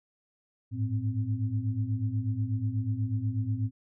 sine tone cluster, 102.8 / 111 / 260.5 Hz, G#2 / A2 / C4, -17 / +16 / -7 cents, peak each -32 / -29 / -36 dBFS, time 0.71-3.71 s, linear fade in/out 50 ms, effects none

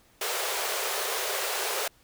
pink high-pass noise, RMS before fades -30 dBFS, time 0.21-1.88 s, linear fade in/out 5 ms, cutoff 380 Hz, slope 96 dB/octave, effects pink hiss -61 dBFS RMS until 2.03 s

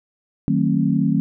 sine chord, D# diminished seventh, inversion none, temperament just, 155.56 / 186.68 / 224 / 268.8 Hz, D#3 / F#3 / A3 / C4, 0 / +16 / +31 / +47 cents, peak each -21 dBFS, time 0.48-1.2 s, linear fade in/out 0 ms, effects none

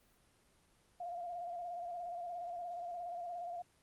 sine tone with vibrato, 698.5 Hz, F5, in tune, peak -40 dBFS, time 1-3.62 s, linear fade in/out 5 ms, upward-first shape square, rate 17 Hz, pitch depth 38 cents each way, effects pink hiss -70 dBFS RMS until 3.82 s + Opus 24 kbps

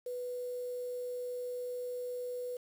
sine tone with quantisation, 493.9 Hz, B4, in tune, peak -36 dBFS, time 0.06-2.57 s, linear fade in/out 5 ms, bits 9, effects none

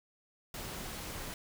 pink noise, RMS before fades -42 dBFS, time 0.54-1.34 s, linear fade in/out 2 ms, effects none

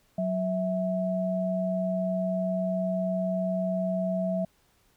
sine tone pair together, 185 / 654 Hz, F#3 / E5, 0 / -14 cents, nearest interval octave + minor seventh, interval 2186 cents, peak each -28 dBFS, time 0.18-4.45 s, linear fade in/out 5 ms, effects pink hiss -66 dBFS RMS until 4.96 s

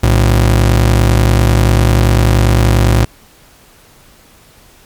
40% pulse ring-modulated tone, 87.4 Hz, F2, 2 cents sharp, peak -3 dBFS, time 0.03-3.05 s, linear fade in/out 5 ms, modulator 25.1 Hz, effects pink hiss -44 dBFS RMS until 4.85 s + MP3 96 kbps

